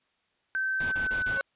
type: tone with pitch glide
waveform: sine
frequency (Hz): 1546 to 1502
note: G6 to F#6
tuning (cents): -24 to +26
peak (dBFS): -26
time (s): 0.55-1.41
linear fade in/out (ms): 0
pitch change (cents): -50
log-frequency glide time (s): 0.81-1.26
type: noise bursts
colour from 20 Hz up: pink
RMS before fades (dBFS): -38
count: 4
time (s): 0.8-1.379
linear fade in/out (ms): 5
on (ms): 120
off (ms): 33
type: tone with exponential growth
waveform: 35% pulse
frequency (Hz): 548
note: C#5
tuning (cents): -20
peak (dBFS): -27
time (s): 1.28-1.41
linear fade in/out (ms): 0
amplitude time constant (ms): 28
effects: white hiss -72 dBFS RMS until 1.55 s + resampled to 8000 Hz